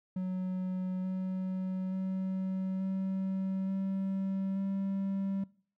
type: tone with pitch steps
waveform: triangle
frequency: 185 / 186.93 / 188.89 / 190.86 / 192.86 / 194.87 Hz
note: F#3 / F#3 / F#3 / G3 / G3 / G3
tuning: 0 / +18 / +36 / -46 / -28 / -10 cents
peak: -29 dBFS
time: 0.16-5.44 s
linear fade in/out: 5 ms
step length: 880 ms
effects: noise-tail reverb RT60 0.5 s tail -22 dB re dry